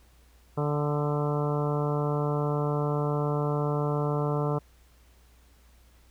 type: harmonic tone with a mistuned harmonic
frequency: 147.1 Hz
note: D3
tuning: 3 cents sharp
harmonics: 1 / 2 / 3 / 4 / 5 / 6 / 7 / 8 / 9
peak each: -27 / -35 / -31 / -35 / -38 / -40 / -38 / -41 / -41 dBFS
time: 0.57-4.59 s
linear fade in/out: 10 ms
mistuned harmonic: 8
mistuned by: +19 cents
effects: added 60 Hz sine -56 dBFS peak until 6.1 s + pink hiss -63 dBFS RMS until 6.1 s